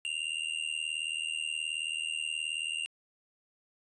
square tone with amplitude modulation, 2794 Hz, F7, in tune, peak -29 dBFS, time 0.05-2.86 s, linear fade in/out 0 ms, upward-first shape sine, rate 78.7 Hz, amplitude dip 90%, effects resampled to 22050 Hz

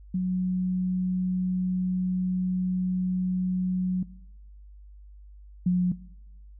sine tone pair in turn, 183.6 / 179.82 Hz, F#3 / F#3, -13 / -49 cents, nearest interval unison, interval 36 cents, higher first, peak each -23 / -19 dBFS, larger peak second, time 0.14-4.03 / 5.66-5.92 s, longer first, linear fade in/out 5 ms, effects noise-tail reverb RT60 0.8 s tail -19 dB re dry + added 50 Hz sine -45 dBFS peak until 6.59 s

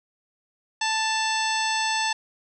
harmonic tone with a mistuned harmonic, 880 Hz, A5, in tune, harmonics 1 / 2 / 3 / 4 / 5 / 6 / 7 / 9, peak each -26 / -29 / -31 / -32 / -33 / -34 / -34 / -36 dBFS, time 0.81-2.13 s, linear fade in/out 5 ms, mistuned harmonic 3, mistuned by +23 cents, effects none

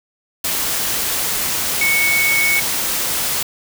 sine tone in noise, 2216 Hz, C#7, 1 cent flat, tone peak -14 dBFS, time 1.81-2.6 s, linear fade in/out 5 ms, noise white, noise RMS -20 dBFS, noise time 0.44-3.43 s, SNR +3 dB, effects none

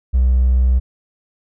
triangle tone with hard clipping, 63 Hz, B1, 35 cents sharp, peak -10 dBFS, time 0.13-0.8 s, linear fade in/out 20 ms, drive 2 dB, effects none

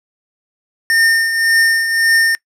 square tone with tremolo, 1817 Hz, A#6, 45 cents flat, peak -9 dBFS, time 0.9-2.35 s, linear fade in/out 0 ms, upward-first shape triangle, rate 1.8 Hz, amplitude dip 60%, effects noise-tail reverb RT60 0.1 s tail -22 dB re dry + low-pass 12000 Hz 12 dB/octave

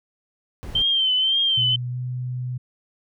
brown noise, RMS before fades -33 dBFS, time 0.63-0.82 s, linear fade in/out 0 ms
sine tone with vibrato, 3118 Hz, G7, 10 cents flat, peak -17 dBFS, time 0.75-1.76 s, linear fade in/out 5 ms, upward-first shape triangle, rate 1.9 Hz, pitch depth 72 cents each way
sine tone with pitch glide, 123.47 to 125.48 Hz, B2 to B2, 0 to +28 cents, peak -25 dBFS, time 1.57-2.58 s, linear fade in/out 10 ms, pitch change +28 cents, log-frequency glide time 1.9-1.97 s
effects none

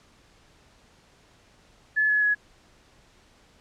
sine tone with pitch steps, 1720 / 1701.2 / 1682.7 Hz, A6 / G#6 / G#6, -40 / +41 / +22 cents, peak -19 dBFS, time 1.96-2.35 s, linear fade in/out 20 ms, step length 130 ms, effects pink hiss -58 dBFS RMS until 3.6 s + low-pass 7000 Hz 12 dB/octave

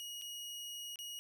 sawtooth tone with dropouts, 2892 Hz, F#7, 40 cents flat, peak -40 dBFS, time 0-1.19 s, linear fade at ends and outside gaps 0 ms, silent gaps 0.214-0.22 / 0.958-0.989 s, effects none

